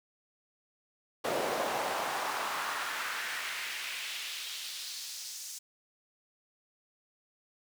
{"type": "noise with high-pass filter sweep", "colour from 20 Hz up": "brown", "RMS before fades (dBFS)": -36, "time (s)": [1.24, 5.59], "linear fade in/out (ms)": 10, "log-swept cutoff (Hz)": [510, 6400], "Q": 1.7, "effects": []}